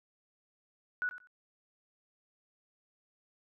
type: tone with echo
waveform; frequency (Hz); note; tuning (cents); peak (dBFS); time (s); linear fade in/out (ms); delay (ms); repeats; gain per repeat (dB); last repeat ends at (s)
sine; 1473; F#6; -8; -30; 1.02-1.09; 0; 91; 2; -14; 1.272
effects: none